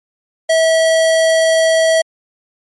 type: tone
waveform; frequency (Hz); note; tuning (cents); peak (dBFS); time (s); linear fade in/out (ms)
square; 648; E5; -30; -10; 0.49-2.02; 10
effects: MP3 48 kbps